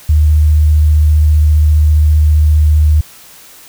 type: tone with vibrato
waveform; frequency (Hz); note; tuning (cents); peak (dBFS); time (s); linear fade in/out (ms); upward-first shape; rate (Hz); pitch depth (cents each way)
sine; 76.2; D#2; -36; -5; 0.09-3.01; 5; square; 15; 12
effects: white hiss -38 dBFS RMS until 3.68 s